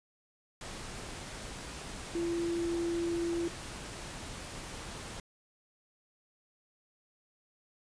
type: tone in noise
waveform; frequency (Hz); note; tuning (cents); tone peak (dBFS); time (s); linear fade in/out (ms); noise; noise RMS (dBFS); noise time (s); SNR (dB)
sine; 340; F4; -46; -30; 2.15-3.48; 2; pink; -43; 0.61-5.2; +10
effects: resampled to 22050 Hz